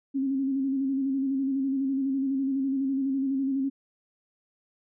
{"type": "tone with vibrato", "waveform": "sine", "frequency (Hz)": 270.1, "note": "C#4", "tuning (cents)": -45, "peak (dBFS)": -24, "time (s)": [0.14, 3.7], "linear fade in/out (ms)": 20, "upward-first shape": "square", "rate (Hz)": 12, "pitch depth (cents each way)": 35, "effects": []}